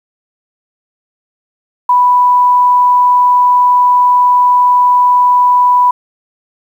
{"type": "tone", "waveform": "sine", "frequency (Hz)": 987.8, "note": "B5", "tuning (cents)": 0, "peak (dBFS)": -5, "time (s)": [1.89, 5.91], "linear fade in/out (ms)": 5, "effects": ["7-bit"]}